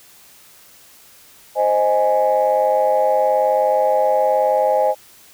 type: chord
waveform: sine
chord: Ab major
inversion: first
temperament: equal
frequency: 523.3 / 622.3 / 830.6 Hz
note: C5 / Eb5 / Ab5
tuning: 0 / 0 / 0 cents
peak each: -17 dBFS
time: 1.55-4.95 s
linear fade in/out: 50 ms
effects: tanh soft clip ceiling -6 dBFS + white hiss -47 dBFS RMS until 5.33 s